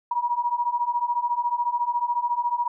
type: beating tone pair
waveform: sine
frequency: 951 / 965 Hz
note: A#5 / B5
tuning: +34 / -40 cents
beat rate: 14 Hz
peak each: -26 / -24 dBFS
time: 0.11-2.68 s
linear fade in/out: 5 ms
effects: none